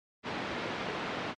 pink band-pass noise, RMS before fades -36 dBFS, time 0.23-1.35 s, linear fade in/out 50 ms, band 190 to 3300 Hz, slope 12 dB/octave, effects low-pass 5000 Hz 12 dB/octave + MP3 64 kbps

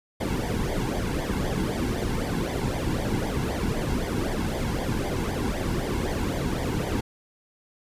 brown noise with flanger, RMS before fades -27 dBFS, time 0.2-7.01 s, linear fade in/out 10 ms, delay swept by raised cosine 0.72 to 1.68 ms, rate 3.9 Hz, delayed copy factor -0.75, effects resampled to 32000 Hz

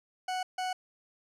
40% pulse tone bursts at uneven times, 740 Hz, F#5, in tune, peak -30 dBFS, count 2, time 0.28-0.43 / 0.58-0.73 s, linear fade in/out 5 ms, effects low-pass 8000 Hz 12 dB/octave

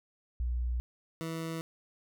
sine / 20% pulse tone pair in turn, 60.5 / 163.16 Hz, B1 / E3, -35 / -17 cents, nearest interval octave + perfect fourth, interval 1718 cents, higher second, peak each -29 / -30 dBFS, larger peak first, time 0.4-0.8 / 1.21-1.61 s, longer neither, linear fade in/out 0 ms, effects none

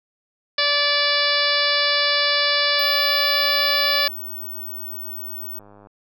harmonic tone, 580 Hz, D5, 22 cents flat, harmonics 1 / 2 / 3 / 4 / 5 / 6 / 7 / 8 / 9, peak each -26 / -27 / -24 / -26 / -28 / -25 / -25 / -24 / -27 dBFS, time 0.58-4.08 s, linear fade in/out 5 ms
sine tone, 15804 Hz, B9, in tune, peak -29 dBFS, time 2.79-5.59 s, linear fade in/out 2 ms
click train, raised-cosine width 1 ms, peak -33 dBFS, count 252, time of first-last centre 3.41-5.871 s, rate 102 Hz
effects none

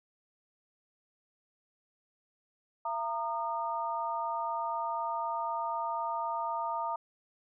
sine tone cluster, 676 / 924 / 1221 Hz, E5 / A#5 / D#6, +43 / -16 / -33 cents, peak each -38 / -33 / -37 dBFS, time 2.85-6.96 s, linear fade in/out 5 ms, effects none

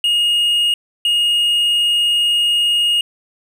triangle tone bursts at uneven times, 2861 Hz, F7, 41 cents sharp, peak -11 dBFS, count 2, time 0.04-0.74 / 1.05-3.01 s, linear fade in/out 2 ms, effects none

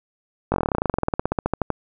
slowing click train, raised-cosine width 1 ms, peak -6 dBFS, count 27, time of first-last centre 0.52-1.703 s, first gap 20 ms, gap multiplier 1.06, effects none

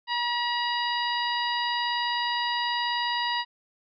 harmonic tone, 959 Hz, A#5, 49 cents sharp, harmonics 1 / 2 / 3 / 4 / 5, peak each -28 / -31 / -33 / -34 / -35 dBFS, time 0.07-3.45 s, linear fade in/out 50 ms, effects none

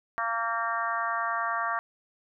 harmonic tone with a mistuned harmonic, 230 Hz, A#3, 23 cents flat, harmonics 3 / 4 / 5 / 6 / 7 / 8, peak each -34 / -36 / -30 / -35 / -35 / -36 dBFS, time 0.18-1.79 s, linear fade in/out 0 ms, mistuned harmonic 7, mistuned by -22 cents, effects none

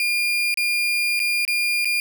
35% pulse tone with dropouts, 2413 Hz, D7, 46 cents sharp, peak -17 dBFS, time 0-2 s, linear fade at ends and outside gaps 1 ms, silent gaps 0.542-0.573 / 1.194-1.2 / 1.451-1.478 / 1.847-1.854 s, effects none

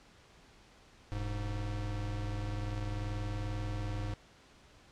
square tone pair together, 41.3 / 103.4 Hz, E1 / G#2, +4 / -7 cents, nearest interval octave + major third, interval 1589 cents, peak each -39 / -37 dBFS, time 1.12-4.14 s, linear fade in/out 0 ms, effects pink hiss -60 dBFS RMS until 4.91 s + low-pass 6000 Hz 12 dB/octave

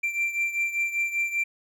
triangle beating tone pair, 2356 / 2361.1 Hz, D7 / D7, +5 / +9 cents, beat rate 5.1 Hz, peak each -24 / -29 dBFS, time 0.03-1.44 s, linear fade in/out 10 ms, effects none

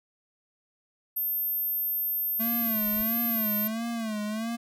sine tone, 13290 Hz, G#9, in tune, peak -26 dBFS, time 1.16-3.68 s, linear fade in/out 10 ms
brown noise with exponential growth, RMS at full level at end -44 dBFS, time 1.88-3.03 s, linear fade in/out 1 ms, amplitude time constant 250 ms
square tone with vibrato, 221.4 Hz, A3, 11 cents sharp, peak -30 dBFS, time 2.39-4.57 s, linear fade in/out 20 ms, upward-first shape sine, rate 1.5 Hz, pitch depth 99 cents each way
effects none

